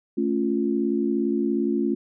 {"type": "chord", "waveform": "sine", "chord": "A augmented", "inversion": "none", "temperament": "equal", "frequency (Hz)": [220, 277.2, 349.2], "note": ["A3", "C#4", "E#4"], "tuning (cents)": [0, 0, 0], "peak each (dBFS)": -25, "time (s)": [0.17, 1.95], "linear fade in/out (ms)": 10, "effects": []}